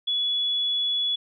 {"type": "tone", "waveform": "sine", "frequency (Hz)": 3400, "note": "G#7", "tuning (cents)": 40, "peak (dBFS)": -22, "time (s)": [0.07, 1.16], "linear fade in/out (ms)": 10, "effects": []}